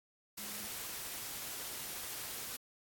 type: tone in noise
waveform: sine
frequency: 207.7 Hz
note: G#3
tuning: in tune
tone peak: -54 dBFS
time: 0.38-0.68 s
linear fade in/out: 10 ms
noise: white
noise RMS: -43 dBFS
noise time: 0.37-2.57 s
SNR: -14 dB
effects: AAC 64 kbps